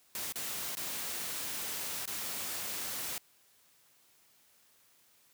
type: noise with dropouts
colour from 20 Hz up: white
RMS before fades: -38 dBFS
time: 0.15-3.18 s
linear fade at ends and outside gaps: 1 ms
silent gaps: 0.323-0.357 / 0.752-0.77 / 2.056-2.076 s
effects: white hiss -66 dBFS RMS until 5.33 s + high-pass 80 Hz 12 dB/octave